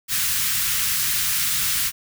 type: band-stop noise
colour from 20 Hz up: white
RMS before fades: -22 dBFS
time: 0.08-1.92 s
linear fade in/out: 50 ms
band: 180 to 1300 Hz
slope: 24 dB/octave
effects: none